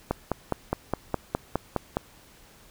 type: click train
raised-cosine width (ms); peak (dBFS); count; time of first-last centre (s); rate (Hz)
1; -10; 10; 0.11-1.97; 4.84
effects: pink hiss -54 dBFS RMS until 2.7 s